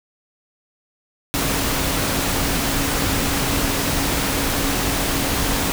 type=tone in noise; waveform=sine; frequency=277.2 Hz; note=C#4; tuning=in tune; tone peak=-28 dBFS; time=1.34-5.72 s; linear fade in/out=0 ms; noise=pink; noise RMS=-21 dBFS; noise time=1.34-5.72 s; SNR=-10 dB; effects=none